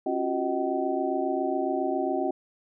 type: tone cluster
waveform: sine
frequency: 273.8 / 349.5 / 376.8 / 626 / 762 Hz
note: C#4 / F4 / F#4 / D#5 / G5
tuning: -21 / +1 / +32 / +10 / -49 cents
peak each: -31 dBFS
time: 0.06-2.31 s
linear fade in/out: 5 ms
effects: none